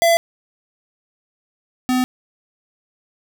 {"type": "tone pair in turn", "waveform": "square", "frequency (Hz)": [674, 253.6], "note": ["E5", "B3"], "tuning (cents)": [38, 46], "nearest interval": "octave + perfect fourth", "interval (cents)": 1692, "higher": "first", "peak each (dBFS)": [-12, -16], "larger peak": "first", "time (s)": [[0.02, 0.17], [1.89, 2.04]], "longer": "neither", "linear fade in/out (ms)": 0, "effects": []}